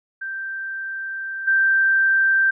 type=tone with level steps; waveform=sine; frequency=1568 Hz; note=G6; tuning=in tune; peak=-26 / -14 dBFS; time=0.21-2.51 s; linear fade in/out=10 ms; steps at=1.47 s; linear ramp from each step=10 ms; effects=none